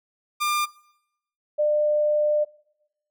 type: tone pair in turn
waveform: sawtooth / sine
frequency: 1198 / 599 Hz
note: D6 / D5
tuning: +34 / +34 cents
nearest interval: octave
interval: 1200 cents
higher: first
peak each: -18 dBFS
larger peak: neither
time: 0.4-0.66 / 1.58-2.45 s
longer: second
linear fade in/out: 20 ms
effects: noise-tail reverb RT60 0.8 s tail -21 dB re dry

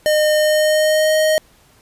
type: tone with pitch glide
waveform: square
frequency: 610 to 623.5 Hz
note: D#5 to D#5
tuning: -34 to +3 cents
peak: -13 dBFS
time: 0.06-1.38 s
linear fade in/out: 0 ms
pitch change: +37 cents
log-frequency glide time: 0.37-1.15 s
effects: pink hiss -52 dBFS RMS until 1.81 s + resampled to 32000 Hz

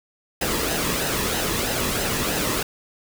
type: noise with flanger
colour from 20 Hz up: pink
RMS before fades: -24 dBFS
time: 0.41-2.63 s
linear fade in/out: 5 ms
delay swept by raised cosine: 0.87 to 1.38 ms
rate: 3.1 Hz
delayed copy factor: -0.5
effects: none

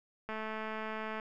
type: click train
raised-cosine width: 0.5 ms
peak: -25 dBFS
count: 199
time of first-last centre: 0.29-1.198 s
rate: 218 Hz
effects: none

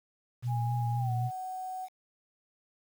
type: tone with vibrato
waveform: sine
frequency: 119.7 Hz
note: A#2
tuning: 46 cents sharp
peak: -28 dBFS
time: 0.42-1.31 s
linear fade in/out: 50 ms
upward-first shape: sine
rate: 3.8 Hz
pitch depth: 36 cents each way
type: tone with pitch glide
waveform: sine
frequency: 823 to 746 Hz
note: G#5 to F#5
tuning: -16 to +14 cents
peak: -35 dBFS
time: 0.47-1.89 s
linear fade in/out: 50 ms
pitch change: -170 cents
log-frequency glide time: 0.97-1.12 s
effects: 9-bit

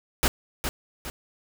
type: noise with echo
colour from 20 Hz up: pink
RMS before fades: -21 dBFS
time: 0.23-0.28 s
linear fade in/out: 0 ms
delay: 410 ms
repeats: 2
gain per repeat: -7 dB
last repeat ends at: 1.1 s
effects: none

